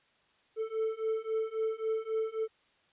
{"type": "beating tone pair", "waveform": "triangle", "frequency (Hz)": [440, 443.7], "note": ["A4", "A4"], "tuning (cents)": [0, 14], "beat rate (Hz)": 3.7, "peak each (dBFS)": [-32, -31], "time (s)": [0.56, 2.48], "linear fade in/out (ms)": 50, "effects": ["white hiss -68 dBFS RMS until 2.92 s", "resampled to 8000 Hz"]}